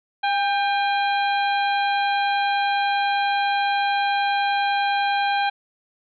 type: harmonic tone with a mistuned harmonic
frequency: 806 Hz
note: G5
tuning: 48 cents sharp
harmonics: 1 / 2 / 3 / 4 / 5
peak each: -20 / -26 / -30 / -32 / -34 dBFS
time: 0.23-5.5 s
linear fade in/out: 10 ms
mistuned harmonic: 2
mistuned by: -43 cents
effects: none